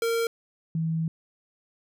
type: tone pair in turn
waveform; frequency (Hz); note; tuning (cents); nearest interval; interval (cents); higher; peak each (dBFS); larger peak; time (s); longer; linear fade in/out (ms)
square / sine; 460.6 / 162.14; A#4 / E3; -21 / -28; octave + tritone; 1807; first; -24; neither; 0.02-0.27 / 0.75-1.08; second; 2
effects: none